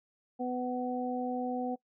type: harmonic tone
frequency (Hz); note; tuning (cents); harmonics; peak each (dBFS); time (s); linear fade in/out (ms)
249.6; B3; +19; 1 / 2 / 3; -34 / -37 / -36; 0.39-1.76; 20
effects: noise-tail reverb RT60 0.1 s tail -21 dB re dry